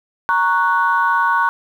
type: chord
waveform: sine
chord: F# major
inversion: first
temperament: equal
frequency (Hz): 932.3 / 1108.7 / 1480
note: A#5 / C#6 / F#6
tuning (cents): 0 / 0 / 0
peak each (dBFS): -17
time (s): 0.29-1.49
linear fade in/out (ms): 0
effects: tanh soft clip ceiling -4 dBFS + 8-bit